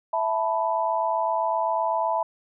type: chord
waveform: sine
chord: E suspended fourth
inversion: none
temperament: equal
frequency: 659.3 / 880 / 987.8 Hz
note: E5 / A5 / B5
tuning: 0 / 0 / 0 cents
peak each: -26 dBFS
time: 0.13-2.23 s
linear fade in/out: 5 ms
effects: none